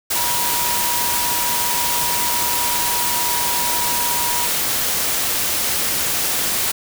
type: tone in noise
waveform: sine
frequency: 961 Hz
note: B5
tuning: 48 cents flat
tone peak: -24 dBFS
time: 0.15-4.47 s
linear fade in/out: 10 ms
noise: white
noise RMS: -20 dBFS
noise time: 0.1-6.72 s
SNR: -7 dB
effects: none